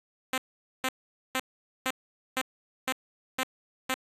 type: tone bursts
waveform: 5% pulse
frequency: 260 Hz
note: C4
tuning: 11 cents flat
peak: -15 dBFS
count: 8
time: 0.33-3.942 s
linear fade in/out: 2 ms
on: 49 ms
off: 460 ms
effects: resampled to 32000 Hz + 9-bit